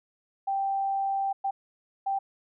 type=tone bursts at uneven times; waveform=sine; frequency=784 Hz; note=G5; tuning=in tune; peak=-25 dBFS; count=3; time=0.47-1.33 / 1.44-1.51 / 2.06-2.19 s; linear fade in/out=10 ms; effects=none